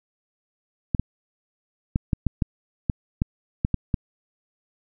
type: clicks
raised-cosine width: 5 ms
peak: -8 dBFS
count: 11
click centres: 0.948 / 0.996 / 1.959 / 2.132 / 2.267 / 2.422 / 2.898 / 3.219 / 3.649 / 3.743 / 3.942 s
effects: none